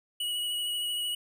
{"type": "tone with vibrato", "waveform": "square", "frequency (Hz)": 2922, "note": "F#7", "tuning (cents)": -22, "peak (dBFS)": -30, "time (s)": [0.2, 1.15], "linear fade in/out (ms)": 5, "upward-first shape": "sine", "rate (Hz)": 13, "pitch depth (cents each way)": 18, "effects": []}